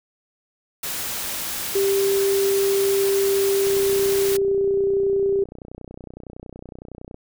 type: noise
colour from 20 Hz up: white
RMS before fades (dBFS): -28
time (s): 0.83-4.37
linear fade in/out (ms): 5
type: tone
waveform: sine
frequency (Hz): 393.7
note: G4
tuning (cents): +8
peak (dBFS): -17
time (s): 1.75-5.44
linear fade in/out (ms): 5
type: click train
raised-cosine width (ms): 2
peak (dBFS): -24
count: 108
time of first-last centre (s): 3.67-7.144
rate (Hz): 30.8
effects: none